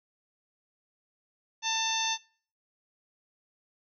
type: harmonic tone with a mistuned harmonic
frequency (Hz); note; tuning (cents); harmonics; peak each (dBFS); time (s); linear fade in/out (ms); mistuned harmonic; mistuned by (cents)
893; A5; +25; 1 / 2 / 3 / 4 / 5 / 6 / 7; -33 / -38 / -35 / -33 / -39 / -39 / -33; 1.62-2.18; 50; 7; -27
effects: noise-tail reverb RT60 0.5 s tail -25 dB re dry